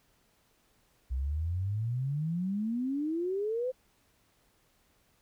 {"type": "exponential sweep", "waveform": "sine", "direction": "up", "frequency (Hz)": [61.74, 523.3], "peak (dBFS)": -29, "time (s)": [1.1, 3.72], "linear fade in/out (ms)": 20, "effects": ["pink hiss -69 dBFS RMS until 5.21 s"]}